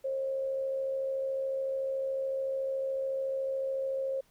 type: tone with amplitude modulation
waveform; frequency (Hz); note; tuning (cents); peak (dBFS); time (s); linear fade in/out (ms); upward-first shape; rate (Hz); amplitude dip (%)
sine; 536; C5; +42; -28; 0.04-4.21; 10; sine; 73.8; 35
effects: pink hiss -67 dBFS RMS until 4.3 s